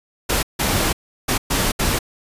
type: noise bursts at uneven times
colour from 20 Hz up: pink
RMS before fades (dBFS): -19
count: 5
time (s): 0.29-0.43 / 0.59-0.93 / 1.28-1.38 / 1.5-1.72 / 1.79-1.99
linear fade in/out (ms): 10
effects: resampled to 32000 Hz